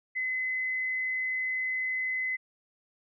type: tone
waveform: sine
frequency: 2033 Hz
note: B6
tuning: 50 cents sharp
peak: -28 dBFS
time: 0.15-2.37 s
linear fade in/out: 20 ms
effects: none